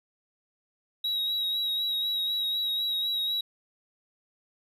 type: tone with vibrato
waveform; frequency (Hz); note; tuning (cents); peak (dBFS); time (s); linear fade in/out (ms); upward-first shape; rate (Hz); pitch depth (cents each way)
triangle; 3840; B7; -49; -25; 1.04-3.41; 5; sine; 4; 28
effects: none